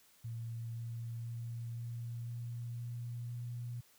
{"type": "tone with pitch steps", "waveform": "sine", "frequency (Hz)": [115.5, 116.3, 117.11, 117.93, 118.75, 119.57, 120.4], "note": ["A#2", "A#2", "A#2", "A#2", "A#2", "A#2", "B2"], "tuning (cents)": [-16, -4, 8, 21, 33, 44, -44], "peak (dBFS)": -39, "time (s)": [0.24, 3.81], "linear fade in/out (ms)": 10, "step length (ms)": 510, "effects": ["white hiss -66 dBFS RMS until 3.98 s"]}